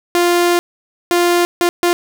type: tone bursts at uneven times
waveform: sawtooth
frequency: 349.2 Hz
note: F4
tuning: in tune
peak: -7 dBFS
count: 4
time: 0.15-0.59 / 1.11-1.45 / 1.61-1.69 / 1.83-1.93 s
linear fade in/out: 0 ms
effects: none

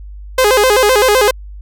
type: tone with vibrato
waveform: sawtooth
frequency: 463.3 Hz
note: A#4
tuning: 11 cents flat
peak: -4 dBFS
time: 0.38-1.31 s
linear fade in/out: 5 ms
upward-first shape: square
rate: 7.8 Hz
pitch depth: 190 cents each way
effects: added 50 Hz sine -28 dBFS peak until 1.61 s

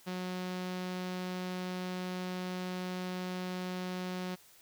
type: tone with low-pass filter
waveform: sawtooth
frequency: 182.6 Hz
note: F#3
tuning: 23 cents flat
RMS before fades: -38 dBFS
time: 0.06-4.36 s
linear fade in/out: 20 ms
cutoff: 4800 Hz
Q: 1.3
effects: white hiss -60 dBFS RMS until 4.61 s

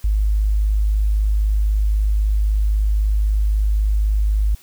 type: tone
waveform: sine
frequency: 51.91 Hz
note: G#1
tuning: in tune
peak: -14 dBFS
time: 0.04-4.55 s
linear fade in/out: 5 ms
effects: white hiss -49 dBFS RMS until 4.62 s

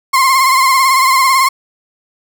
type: tone with vibrato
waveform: 35% pulse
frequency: 1059 Hz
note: C6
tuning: 21 cents sharp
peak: -6 dBFS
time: 0.13-1.49 s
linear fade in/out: 10 ms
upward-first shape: triangle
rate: 18 Hz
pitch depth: 70 cents each way
effects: none

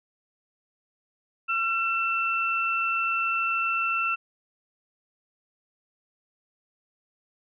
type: tone pair together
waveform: sine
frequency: 1356.4 / 2677 Hz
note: E6 / E7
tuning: +49 / +26 cents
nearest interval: octave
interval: 1177 cents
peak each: -26 dBFS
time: 1.48-4.16 s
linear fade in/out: 20 ms
effects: none

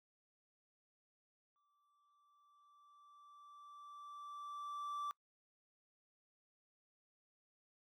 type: tone with exponential growth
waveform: triangle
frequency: 1166 Hz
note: D6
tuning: 13 cents flat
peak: -37 dBFS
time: 1.56-5.11 s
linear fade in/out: 0 ms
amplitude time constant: 770 ms
effects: noise-tail reverb RT60 0.1 s tail -24 dB re dry

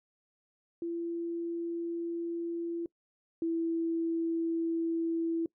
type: tone pair in turn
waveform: sine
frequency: 338.4 / 330.9 Hz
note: E4 / E4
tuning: +45 / +7 cents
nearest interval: unison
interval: 38 cents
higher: first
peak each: -32 / -28 dBFS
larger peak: second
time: 0.82-2.86 / 3.42-5.46 s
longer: neither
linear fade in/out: 2 ms
effects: noise-tail reverb RT60 0.1 s tail -23 dB re dry

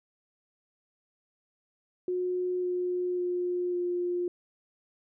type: tone with pitch steps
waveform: sine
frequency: 362.4 / 359.5 / 356.6 / 353.7 Hz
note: F#4 / F#4 / F4 / F4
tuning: -36 / -50 / +36 / +22 cents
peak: -27 dBFS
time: 2.08-4.28 s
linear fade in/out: 2 ms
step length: 550 ms
effects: none

